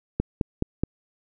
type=click train; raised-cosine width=3 ms; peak=-9 dBFS; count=4; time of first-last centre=0.2-0.836 s; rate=4.72 Hz; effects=none